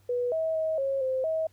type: tone with pitch steps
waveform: sine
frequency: 489.6 / 643 / 636 / 544 / 521 / 640 Hz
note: B4 / E5 / D#5 / C#5 / C5 / D#5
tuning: -15 / -43 / +38 / -33 / -7 / +49 cents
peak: -25 dBFS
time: 0.09-1.47 s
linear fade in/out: 5 ms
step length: 230 ms
effects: added 98 Hz sine -59 dBFS peak until 1.52 s + pink hiss -66 dBFS RMS until 1.52 s